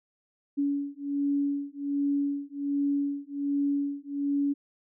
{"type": "beating tone pair", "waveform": "sine", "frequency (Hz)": [282.6, 283.9], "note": ["C#4", "C#4"], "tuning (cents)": [34, 41], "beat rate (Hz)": 1.3, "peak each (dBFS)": -29, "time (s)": [0.57, 4.54], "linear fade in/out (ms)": 20, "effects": []}